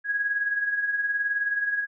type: tone with tremolo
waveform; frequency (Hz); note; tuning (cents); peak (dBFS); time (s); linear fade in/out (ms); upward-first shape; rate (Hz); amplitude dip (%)
sine; 1655; G#6; -6; -21; 0.04-1.87; 50; sine; 19; 55
effects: none